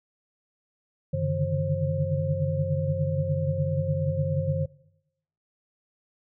sine tone cluster, 95.1 / 140.8 / 147.6 / 157.7 / 533 Hz, F#2 / C#3 / D3 / D#3 / C5, +48 / +27 / +9 / +24 / +32 cents, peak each -30 dBFS, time 1.13-4.66 s, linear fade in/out 10 ms, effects noise-tail reverb RT60 0.8 s tail -20 dB re dry

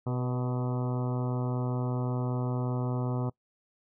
harmonic tone with a mistuned harmonic, 125.2 Hz, B2, 24 cents sharp, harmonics 1 / 2 / 3 / 4 / 5 / 6 / 7 / 8 / 9 / 10, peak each -29 / -35 / -39 / -41 / -43 / -45 / -46 / -47 / -48 / -49 dBFS, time 0.06-3.3 s, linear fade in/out 10 ms, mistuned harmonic 4, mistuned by -28 cents, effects noise-tail reverb RT60 0.1 s tail -22 dB re dry

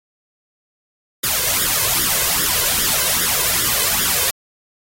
white noise with flanger, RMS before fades -18 dBFS, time 1.23-4.31 s, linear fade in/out 10 ms, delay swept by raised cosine 0.57 to 1.97 ms, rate 2.5 Hz, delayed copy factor +0.8, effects AAC 48 kbps

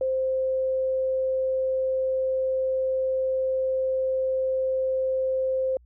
sine tone, 523.3 Hz, C5, in tune, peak -22 dBFS, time 0.01-5.77 s, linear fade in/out 2 ms, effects added 60 Hz sine -52 dBFS peak until 5.85 s

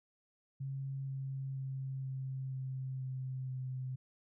sine tone with pitch steps, 135.8 / 134.71 / 133.62 / 132.55 / 131.48 / 130.42 / 129.37 Hz, C#3 / C#3 / C3 / C3 / C3 / C3 / C3, -35 / -49 / +37 / +23 / +9 / -5 / -19 cents, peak -37 dBFS, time 0.6-3.96 s, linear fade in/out 10 ms, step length 480 ms, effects none

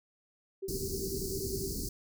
sine tone with tremolo, 387 Hz, G4, 22 cents flat, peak -33 dBFS, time 0.62-1.72 s, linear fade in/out 10 ms, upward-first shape triangle, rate 10 Hz, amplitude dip 80%
pink band-stop noise, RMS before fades -37 dBFS, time 0.68-1.89 s, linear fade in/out 5 ms, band 450 to 4400 Hz, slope 96 dB/octave
effects none

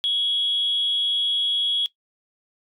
sine tone with amplitude modulation, 3334 Hz, G#7, 6 cents sharp, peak -17 dBFS, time 0.04-1.86 s, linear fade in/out 0 ms, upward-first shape sine, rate 296 Hz, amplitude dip 40%, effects noise-tail reverb RT60 0.1 s tail -17 dB re dry + tanh soft clip ceiling -14 dBFS

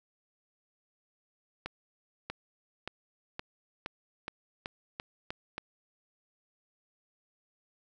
accelerating click train, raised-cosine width 0.3 ms, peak -20 dBFS, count 10, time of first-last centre 1.66-5.581 s, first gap 640 ms, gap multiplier 0.9, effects none

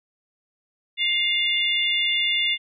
harmonic tone, 703 Hz, F5, 11 cents sharp, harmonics 3 / 4 / 5, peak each -24 / -24 / -24 dBFS, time 0.97-2.58 s, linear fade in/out 50 ms, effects none

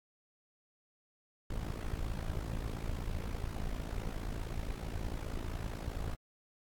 brown noise with amplitude modulation, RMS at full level -34 dBFS, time 1.5-6.15 s, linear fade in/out 5 ms, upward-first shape sine, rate 55.3 Hz, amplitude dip 85%, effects AAC 64 kbps

